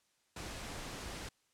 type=noise; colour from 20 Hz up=pink; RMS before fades=-44 dBFS; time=0.36-1.29 s; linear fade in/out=5 ms; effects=white hiss -75 dBFS RMS until 1.53 s + low-pass 9000 Hz 12 dB/octave

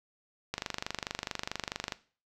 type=click train; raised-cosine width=0.2 ms; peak=-15 dBFS; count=35; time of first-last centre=0.54-1.922 s; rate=24.6 Hz; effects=noise-tail reverb RT60 0.4 s tail -17 dB re dry

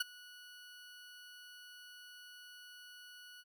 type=tone with ADSR envelope; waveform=20% pulse; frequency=1469 Hz; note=F#6; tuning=13 cents flat; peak=-25 dBFS; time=0-3.44 s; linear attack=8 ms; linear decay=20 ms; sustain=-23 dB; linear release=42 ms; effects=none

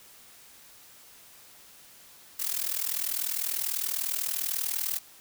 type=noise with amplitude modulation; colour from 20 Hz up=blue; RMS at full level=-27 dBFS; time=2.39-4.99 s; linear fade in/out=10 ms; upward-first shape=sine; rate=40.1 Hz; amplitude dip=85%; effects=white hiss -53 dBFS RMS until 5.2 s

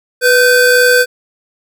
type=tone pair together; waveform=square; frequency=493.9 / 1544.2 Hz; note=B4 / G6; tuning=0 / -26 cents; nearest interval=octave + minor sixth; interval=1974 cents; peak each=-10 dBFS; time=0.21-1.06 s; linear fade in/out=50 ms; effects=none

